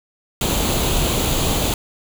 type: noise with comb filter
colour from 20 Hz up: pink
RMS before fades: -19 dBFS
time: 0.41-1.74 s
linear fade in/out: 2 ms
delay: 0.28 ms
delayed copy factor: +0.55
effects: none